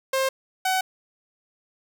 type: tone pair in turn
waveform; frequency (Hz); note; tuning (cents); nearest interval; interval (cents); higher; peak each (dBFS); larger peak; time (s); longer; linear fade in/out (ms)
sawtooth; 531 / 752.3; C5 / F#5; +25 / +29; tritone; 604; second; -17; neither; 0.13-0.29 / 0.65-0.81; neither; 5
effects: none